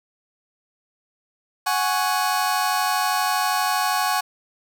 sawtooth chord, F# suspended second, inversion none, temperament just, 740 / 832.5 / 1110 Hz, F#5 / G#5 / C#6, 0 / +4 / +2 cents, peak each -20 dBFS, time 1.66-4.21 s, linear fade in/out 10 ms, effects none

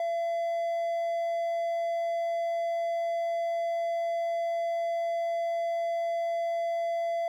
triangle tone, 676 Hz, E5, 43 cents sharp, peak -25 dBFS, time 0-7.28 s, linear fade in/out 2 ms, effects none

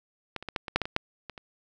clicks, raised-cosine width 0.3 ms, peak -17 / -25 / -18 / -12 / -19 / -6 / -12 / -18 / -8 / -22 / -26 dBFS, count 11, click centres 0.363 / 0.426 / 0.487 / 0.562 / 0.682 / 0.76 / 0.817 / 0.855 / 0.964 / 1.297 / 1.378 s, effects none

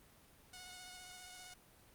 5% pulse tone with vibrato, 730 Hz, F#5, 24 cents flat, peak -39 dBFS, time 0.53-1.54 s, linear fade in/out 5 ms, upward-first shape sine, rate 15 Hz, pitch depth 18 cents each way, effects pink hiss -64 dBFS RMS until 1.94 s + Opus 32 kbps

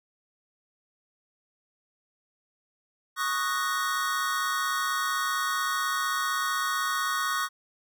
square chord, D# minor seventh, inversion third, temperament equal, 1108.7 / 1244.5 / 1480 / 1864.7 Hz, C#6 / D#6 / F#6 / A#6, 0 / 0 / 0 / 0 cents, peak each -31 / -32 / -33 / -35 dBFS, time 3.16-7.49 s, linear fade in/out 50 ms, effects none

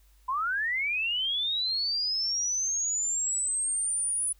sine linear sweep, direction up, 987.8 to 10000 Hz, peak -26 dBFS, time 0.28-4.33 s, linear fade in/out 10 ms, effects added 50 Hz sine -57 dBFS peak until 4.39 s + white hiss -67 dBFS RMS until 4.39 s

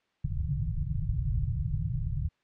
white low-pass noise, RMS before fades -30 dBFS, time 0.24-2.29 s, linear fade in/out 10 ms, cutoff 160 Hz, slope 96 dB/octave, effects white hiss -73 dBFS RMS until 2.43 s + low-pass 3000 Hz 12 dB/octave

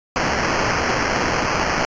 blue noise with sample-and-hold, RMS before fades -20 dBFS, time 0.16-1.85 s, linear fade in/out 0 ms, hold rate 3675 Hz, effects resampled to 16000 Hz

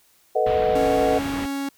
sine chord, B dominant seventh, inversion third, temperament equal, 440 / 493.9 / 622.3 / 740 Hz, A4 / B4 / D#5 / F#5, 0 / 0 / 0 / 0 cents, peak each -23 dBFS, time 0.35-1.19 s, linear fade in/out 10 ms
pink low-pass noise, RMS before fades -32 dBFS, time 0.46-1.46 s, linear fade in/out 5 ms, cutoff 3500 Hz, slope 24 dB/octave
45% pulse tone, 277.2 Hz, C#4, in tune, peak -25 dBFS, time 0.75-1.69 s, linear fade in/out 5 ms
effects white hiss -59 dBFS RMS until 1.77 s

